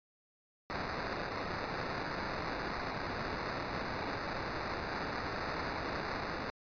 white noise with sample-and-hold, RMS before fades -38 dBFS, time 0.7-6.5 s, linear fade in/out 0 ms, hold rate 3150 Hz, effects resampled to 11025 Hz

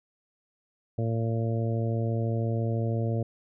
harmonic tone, 114 Hz, A#2, 38 cents flat, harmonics 1 / 2 / 3 / 4 / 5 / 6, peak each -26 / -34 / -37 / -36 / -37 / -41 dBFS, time 0.98-3.23 s, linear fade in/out 5 ms, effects none

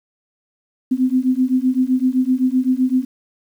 sine beating tone pair, 252.8 / 260.6 Hz, B3 / C4, +41 / -7 cents, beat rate 7.8 Hz, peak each -17 dBFS, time 0.91-3.05 s, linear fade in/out 10 ms, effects 8-bit

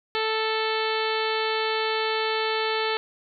harmonic tone, 440 Hz, A4, in tune, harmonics 1 / 2 / 3 / 4 / 5 / 6 / 7 / 8 / 9 / 10, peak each -27 / -30 / -32 / -33 / -34 / -35 / -35 / -36 / -37 / -37 dBFS, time 0.15-2.97 s, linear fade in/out 0 ms, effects none

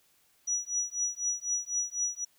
sine tone with tremolo, 5850 Hz, F#8, 21 cents flat, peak -25 dBFS, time 0.47-2.25 s, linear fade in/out 10 ms, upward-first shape triangle, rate 4 Hz, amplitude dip 100%, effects white hiss -67 dBFS RMS until 2.38 s

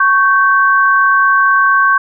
sine tone pair together, 1108.7 / 1553 Hz, C#6 / G6, 0 / -17 cents, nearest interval tritone, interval 583 cents, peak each -10 dBFS, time 0-1.98 s, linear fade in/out 5 ms, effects none

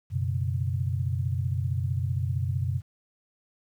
sine chord, F# suspended fourth, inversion none, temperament just, 92.5 / 123.33 / 138.75 Hz, F#2 / B2 / C#3, 0 / -2 / +2 cents, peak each -28 / -29 / -32 dBFS, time 0.1-2.82 s, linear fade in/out 50 ms, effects 10-bit

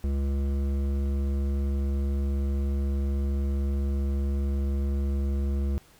sine tone with hard clipping, 69.3 Hz, C#2, in tune, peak -26 dBFS, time 0.04-5.78 s, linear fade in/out 0 ms, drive 12 dB, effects pink hiss -57 dBFS RMS until 5.99 s

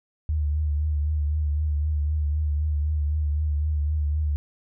sine tone with vibrato, 75.1 Hz, D2, 39 cents sharp, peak -21 dBFS, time 0.29-4.36 s, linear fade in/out 0 ms, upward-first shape triangle, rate 3.9 Hz, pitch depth 57 cents each way, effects none

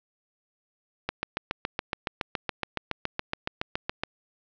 click train, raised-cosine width 0.3 ms, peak -11 dBFS, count 22, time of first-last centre 1.09-4.035 s, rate 7.13 Hz, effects low-pass 5000 Hz 12 dB/octave

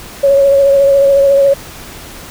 sine tone with vibrato, 554.4 Hz, C#5, in tune, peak -5 dBFS, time 0.23-1.54 s, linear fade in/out 10 ms, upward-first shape triangle, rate 14 Hz, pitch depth 28 cents each way, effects pink hiss -31 dBFS RMS until 2.3 s

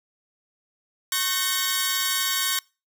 10% pulse tone cluster, 1096 / 1528 / 1833 / 3778 Hz, C#6 / G6 / A#6 / A#7, -20 / -45 / -30 / +22 cents, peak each -20 dBFS, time 1.12-2.59 s, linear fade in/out 2 ms, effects noise-tail reverb RT60 0.3 s tail -25 dB re dry

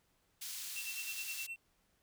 pink high-pass noise, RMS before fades -44 dBFS, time 0.41-1.47 s, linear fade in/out 10 ms, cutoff 3900 Hz, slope 12 dB/octave
triangle tone with tremolo, 2701 Hz, E7, 42 cents sharp, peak -38 dBFS, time 0.76-1.56 s, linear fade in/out 0 ms, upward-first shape sine, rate 9.6 Hz, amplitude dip 85%
effects pink hiss -75 dBFS RMS until 2.02 s

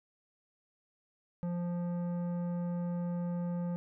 sine tone with tanh clipping, 174.61 Hz, F3, in tune, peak -34 dBFS, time 1.43-3.76 s, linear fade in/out 0 ms, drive 12 dB, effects none

